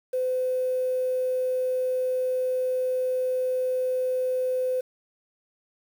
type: tone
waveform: triangle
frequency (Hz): 510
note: C5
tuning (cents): -44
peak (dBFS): -19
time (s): 0.13-4.81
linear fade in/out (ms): 10
effects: tanh soft clip ceiling -21 dBFS + 8-bit